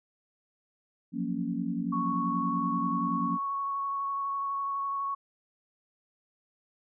sine chord, Gb major seventh, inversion third, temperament equal, 174.61 / 185 / 233.1 / 277.2 Hz, F3 / Gb3 / Bb3 / Db4, 0 / 0 / 0 / 0 cents, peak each -35 / -36 / -33 / -34 dBFS, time 1.12-3.39 s, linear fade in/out 50 ms
sine tone with vibrato, 1108.7 Hz, C#6, in tune, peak -29 dBFS, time 1.92-5.15 s, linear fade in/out 10 ms, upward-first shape square, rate 12 Hz, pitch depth 8 cents each way
effects none

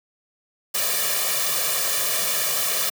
white noise with comb filter, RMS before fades -23 dBFS, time 0.74-2.9 s, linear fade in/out 10 ms, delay 1.7 ms, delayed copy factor +0.95, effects high-pass 200 Hz 12 dB/octave

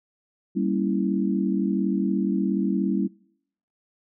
sine chord, G diminished seventh, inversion none, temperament equal, 196 / 233.1 / 277.2 / 329.6 Hz, G3 / Bb3 / Db4 / Fb4, 0 / 0 / 0 / 0 cents, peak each -24 / -29 / -28 / -28 dBFS, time 0.55-3.08 s, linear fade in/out 20 ms, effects noise-tail reverb RT60 0.7 s tail -25 dB re dry

